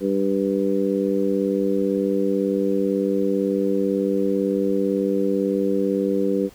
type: harmonic tone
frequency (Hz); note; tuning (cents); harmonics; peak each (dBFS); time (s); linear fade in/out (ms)
98; G2; 0; 2 / 3 / 4 / 5; -24 / -24 / -24 / -24; 0-6.5; 50
effects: pink hiss -50 dBFS RMS until 6.54 s